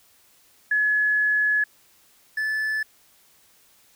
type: tone pair in turn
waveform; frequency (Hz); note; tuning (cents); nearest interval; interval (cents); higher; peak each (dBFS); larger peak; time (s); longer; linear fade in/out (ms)
sine / triangle; 1700 / 1739.7; G#6 / A6; +40 / -20; unison; 40; second; -18 / -21; first; 0.71-1.64 / 2.37-2.83; first; 5
effects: white hiss -58 dBFS RMS until 3.95 s